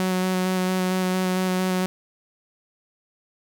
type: tone with vibrato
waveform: sawtooth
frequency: 185 Hz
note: F#3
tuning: in tune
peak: -17 dBFS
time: 0-1.86 s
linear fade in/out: 0 ms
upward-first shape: square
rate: 4.4 Hz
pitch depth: 10 cents each way
effects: none